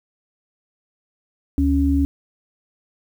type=tone pair together; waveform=sine; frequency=73.42 / 277.5 Hz; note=D2 / C#4; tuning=0 / +2 cents; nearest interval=octave + major seventh; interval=2302 cents; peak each=-18 / -17 dBFS; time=1.58-2.05 s; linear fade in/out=0 ms; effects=8-bit